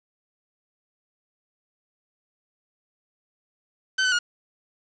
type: tone with pitch steps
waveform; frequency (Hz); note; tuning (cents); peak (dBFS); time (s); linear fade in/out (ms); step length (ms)
sawtooth; 1530 / 1508 / 1435; G6 / F#6 / F6; -42 / +32 / +47; -16; 3.98-4.19; 10; 70
effects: resampled to 16000 Hz + 7-bit